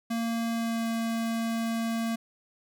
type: tone with pitch glide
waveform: square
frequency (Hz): 230 to 228.1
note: A#3 to A#3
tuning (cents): -23 to -37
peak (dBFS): -28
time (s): 0.1-2.16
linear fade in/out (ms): 10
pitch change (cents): -14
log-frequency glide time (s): 0.52-0.88
effects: none